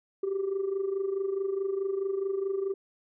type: tone with amplitude modulation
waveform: sine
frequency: 390 Hz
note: G4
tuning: 9 cents flat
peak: -23 dBFS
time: 0.23-2.74 s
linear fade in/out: 5 ms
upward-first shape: sine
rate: 24.7 Hz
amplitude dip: 70%
effects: tanh soft clip ceiling -23 dBFS